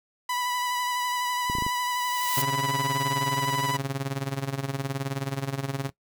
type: tone with vibrato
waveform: sawtooth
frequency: 987.8 Hz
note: B5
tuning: in tune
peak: -23 dBFS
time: 0.29-3.77 s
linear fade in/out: 5 ms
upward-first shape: sine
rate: 12 Hz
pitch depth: 20 cents each way
type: clicks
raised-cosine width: 3 ms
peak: -19 dBFS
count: 5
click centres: 1.499 / 1.552 / 1.585 / 1.623 / 1.665 s
type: noise with exponential growth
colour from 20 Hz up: blue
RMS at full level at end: -26 dBFS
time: 1.59-2.42 s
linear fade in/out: 5 ms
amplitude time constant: 180 ms
type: tone with tremolo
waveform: sawtooth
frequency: 137 Hz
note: C#3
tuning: 20 cents flat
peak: -21 dBFS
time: 2.37-5.9 s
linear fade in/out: 5 ms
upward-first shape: sine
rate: 19 Hz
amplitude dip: 80%
effects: noise-tail reverb RT60 0.1 s tail -18 dB re dry